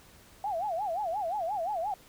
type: tone with vibrato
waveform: sine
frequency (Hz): 746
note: F#5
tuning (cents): +14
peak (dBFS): -29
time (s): 0.44-1.94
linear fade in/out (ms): 2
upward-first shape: sine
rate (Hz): 5.7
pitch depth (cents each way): 240
effects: pink hiss -56 dBFS RMS until 2.08 s